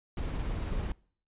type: noise with tremolo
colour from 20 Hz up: brown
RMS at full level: -32 dBFS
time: 0.17-0.92 s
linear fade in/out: 2 ms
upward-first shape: sine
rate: 18 Hz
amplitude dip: 25%
effects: noise-tail reverb RT60 0.5 s tail -23 dB re dry + resampled to 8000 Hz